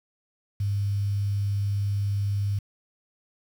sine tone with quantisation, 100.8 Hz, G2, 49 cents sharp, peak -23 dBFS, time 0.6-2.59 s, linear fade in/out 5 ms, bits 8, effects none

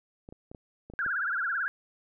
clicks, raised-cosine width 2 ms, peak -31 dBFS, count 7, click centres 0.289 / 0.325 / 0.515 / 0.548 / 0.9 / 0.937 / 1.063 s
sine tone with vibrato, 1500 Hz, F#6, 23 cents sharp, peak -27 dBFS, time 0.99-1.68 s, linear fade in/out 0 ms, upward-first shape triangle, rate 18 Hz, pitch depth 210 cents each way
effects none

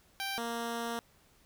10% pulse tone pair in turn, 784 / 233.1 Hz, G5 / A#3, 0 / 0 cents, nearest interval octave + major sixth, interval 2100 cents, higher first, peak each -26 dBFS, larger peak neither, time 0.2-0.38 / 0.38-0.99 s, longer second, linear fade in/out 0 ms, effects pink hiss -65 dBFS RMS until 1.45 s

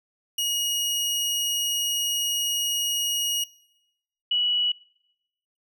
sawtooth / sine tone pair in turn, 2884 / 2936 Hz, F#7 / F#7, -45 / -14 cents, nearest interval unison, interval 31 cents, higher second, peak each -20 dBFS, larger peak neither, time 0.38-3.44 / 4.31-4.72 s, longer first, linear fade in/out 5 ms, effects noise-tail reverb RT60 0.9 s tail -23 dB re dry

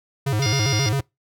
square tone with vibrato, 121.1 Hz, B2, 34 cents flat, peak -20 dBFS, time 0.26-1.01 s, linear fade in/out 10 ms, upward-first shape square, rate 7.5 Hz, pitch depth 230 cents each way
harmonic tone, 707 Hz, F5, 21 cents sharp, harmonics 2 / 3 / 4 / 5 / 6 / 7 / 8, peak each -39 / -29 / -35 / -32 / -34 / -30 / -28 dBFS, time 0.42-0.89 s, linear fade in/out 2 ms
effects noise-tail reverb RT60 0.2 s tail -25 dB re dry

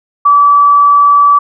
sine tone, 1152 Hz, D6, 34 cents flat, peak -3 dBFS, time 0.25-1.39 s, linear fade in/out 10 ms, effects none

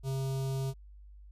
square tone with notch filter, 134.1 Hz, C3, 43 cents sharp, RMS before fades -33 dBFS, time 0.03-0.74 s, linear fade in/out 50 ms, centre 1800 Hz, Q 0.61, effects added 50 Hz sine -49 dBFS peak until 1.31 s + resampled to 32000 Hz

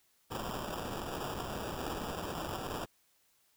violet noise with sample-and-hold, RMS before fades -39 dBFS, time 0.3-2.86 s, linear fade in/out 20 ms, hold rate 2100 Hz, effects white hiss -71 dBFS RMS until 3.56 s

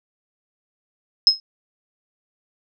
sine tone with exponential decay, 5150 Hz, E8, 41 cents flat, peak -5 dBFS, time 1.27-1.4 s, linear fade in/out 1 ms, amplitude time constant 28 ms, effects none

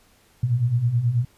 sine beating tone pair, 113.4 / 122.7 Hz, A#2 / B2, -47 / -11 cents, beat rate 9.3 Hz, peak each -25 / -19 dBFS, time 0.43-1.25 s, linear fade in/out 5 ms, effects pink hiss -58 dBFS RMS until 1.37 s + resampled to 32000 Hz

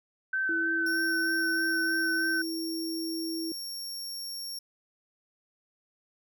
sine tone with vibrato, 1531 Hz, G6, 41 cents flat, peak -26 dBFS, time 0.33-2.42 s, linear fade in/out 5 ms, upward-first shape sine, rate 3.2 Hz, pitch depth 20 cents each way
sine tone with pitch glide, 329.6 to 327.3 Hz, E4 to E4, 0 to -12 cents, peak -32 dBFS, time 0.49-3.52 s, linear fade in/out 2 ms, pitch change -12 cents, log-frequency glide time 1.12-2.56 s
sawtooth tone, 5520 Hz, F8, 21 cents flat, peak -33 dBFS, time 0.86-4.59 s, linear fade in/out 5 ms
effects none

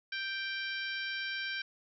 harmonic tone, 784 Hz, G5, in tune, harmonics 2 / 3 / 4 / 5 / 6 / 7, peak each -37 / -41 / -43 / -45 / -47 / -48 dBFS, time 0.12-1.62 s, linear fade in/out 5 ms, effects none

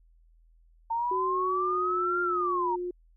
sine linear two-way sweep, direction up then down, 906 to 1400 to 906 Hz, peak -26 dBFS, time 0.9-2.76 s, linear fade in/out 10 ms, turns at 2.22 s
sine tone with pitch glide, 374.7 to 356.5 Hz, F#4 to F4, +22 to +36 cents, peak -30 dBFS, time 1.11-2.91 s, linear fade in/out 5 ms, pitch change -86 cents, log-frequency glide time 1.23-2.21 s
effects added 41 Hz sine -57 dBFS peak until 3.16 s

